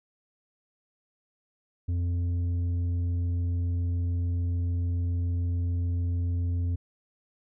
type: tone with tanh clipping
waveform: sine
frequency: 87.31 Hz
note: F2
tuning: in tune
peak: -26 dBFS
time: 1.88-6.76 s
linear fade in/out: 10 ms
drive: 6 dB
effects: none